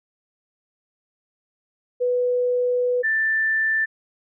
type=tone pair in turn; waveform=sine; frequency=493.9 / 1770.8 Hz; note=B4 / A6; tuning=0 / +11 cents; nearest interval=octave + minor seventh; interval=2211 cents; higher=second; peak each=-18 dBFS; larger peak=neither; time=2-3.03 / 3.03-3.86 s; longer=first; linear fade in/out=20 ms; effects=none